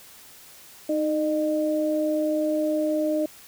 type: tone pair together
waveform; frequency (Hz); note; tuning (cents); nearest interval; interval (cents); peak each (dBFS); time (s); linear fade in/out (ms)
sine; 310.4 / 608.7; D#4 / D#5; -4 / -38; octave; 1166; -24; 0.89-3.26; 5
effects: white hiss -48 dBFS RMS until 3.47 s